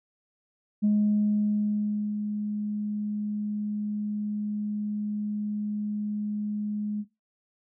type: tone with ADSR envelope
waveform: sine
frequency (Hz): 209.2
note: G#3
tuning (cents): +13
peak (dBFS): -18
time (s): 0.82-7.05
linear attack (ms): 23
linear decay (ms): 1300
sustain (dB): -9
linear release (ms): 50
effects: noise-tail reverb RT60 0.2 s tail -17 dB re dry + tanh soft clip ceiling -16 dBFS